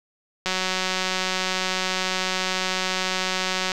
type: click train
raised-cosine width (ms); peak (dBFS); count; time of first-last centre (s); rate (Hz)
0.2; -7; 607; 0.46-3.718; 186
effects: none